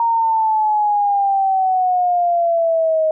sine exponential sweep, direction down, 932.3 to 626 Hz, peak -13 dBFS, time 0-3.11 s, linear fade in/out 2 ms, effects none

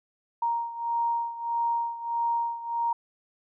sine beating tone pair, 934 / 935.6 Hz, A#5 / A#5, +3 / +6 cents, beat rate 1.6 Hz, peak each -27 / -31 dBFS, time 0.42-2.93 s, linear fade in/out 5 ms, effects none

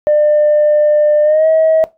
sine tone with pitch glide, 599 to 638.3 Hz, D5 to D#5, +34 to +44 cents, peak -6 dBFS, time 0.07-1.84 s, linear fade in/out 0 ms, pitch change +110 cents, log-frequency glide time 1.23-1.47 s, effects noise-tail reverb RT60 0.2 s tail -17 dB re dry + tanh soft clip ceiling -4 dBFS

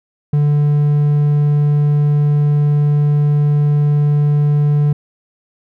triangle tone, 146.8 Hz, D3, in tune, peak -8 dBFS, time 0.33-4.93 s, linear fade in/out 5 ms, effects none

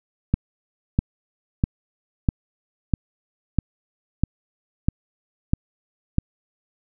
click train, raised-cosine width 5 ms, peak -5 dBFS, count 10, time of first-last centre 0.34-6.184 s, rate 1.54 Hz, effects none

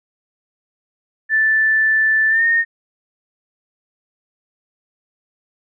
sine tone with pitch glide, 1760 to 1840 Hz, A6 to A#6, 0 to -23 cents, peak -12 dBFS, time 1.29-2.65 s, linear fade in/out 50 ms, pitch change +77 cents, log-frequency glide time 2.29-2.44 s, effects none

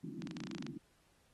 white band-pass noise, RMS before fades -45 dBFS, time 0.03-0.78 s, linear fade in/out 10 ms, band 140 to 340 Hz, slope 96 dB/octave
clicks, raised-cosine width 0.2 ms, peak -29 dBFS, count 12, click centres 0.221 / 0.272 / 0.311 / 0.368 / 0.404 / 0.437 / 0.471 / 0.513 / 0.549 / 0.583 / 0.625 / 0.666 s
effects pink hiss -72 dBFS RMS until 1.33 s + AAC 32 kbps

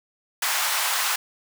pink high-pass noise, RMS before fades -24 dBFS, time 0.42-1.16 s, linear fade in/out 5 ms, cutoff 840 Hz, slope 24 dB/octave, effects none

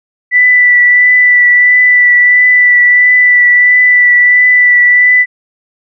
sine tone with vibrato, 1975.5 Hz, B6, in tune, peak -3 dBFS, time 0.31-5.26 s, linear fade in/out 50 ms, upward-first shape triangle, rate 1.5 Hz, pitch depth 18 cents each way, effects none

